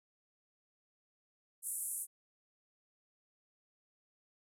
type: band-pass noise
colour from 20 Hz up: pink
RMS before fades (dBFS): -40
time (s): 1.62-2.07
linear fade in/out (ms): 50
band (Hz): 8500 to 12000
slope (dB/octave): 48
effects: none